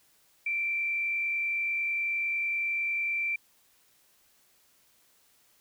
sine tone with frequency modulation, 2349 Hz, D7, in tune, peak -27 dBFS, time 0.46-3.36 s, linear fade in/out 5 ms, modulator 49.1 Hz, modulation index 0.64, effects white hiss -65 dBFS RMS until 5.6 s

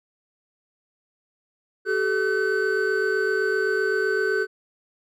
triangle tone cluster, 384 / 431.8 / 1519 Hz, G4 / A4 / F#6, -36 / -33 / +45 cents, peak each -23 dBFS, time 1.85-4.47 s, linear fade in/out 50 ms, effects none

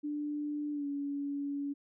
sine tone with pitch glide, 295.2 to 283.5 Hz, D4 to C#4, +9 to +39 cents, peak -33 dBFS, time 0.03-1.74 s, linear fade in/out 20 ms, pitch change -70 cents, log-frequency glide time 0.72-0.86 s, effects none

